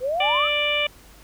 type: exponential sweep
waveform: sine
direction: up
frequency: 483.7 to 1360 Hz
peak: -21 dBFS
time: 0-0.49 s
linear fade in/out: 50 ms
type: harmonic tone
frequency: 589 Hz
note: D5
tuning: 5 cents sharp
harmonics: 1 / 2 / 3 / 4 / 5 / 6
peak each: -26 / -32 / -35 / -23 / -25 / -32 dBFS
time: 0.2-0.87 s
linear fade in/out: 5 ms
effects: added 50 Hz sine -50 dBFS peak until 1.23 s + pink hiss -50 dBFS RMS until 1.23 s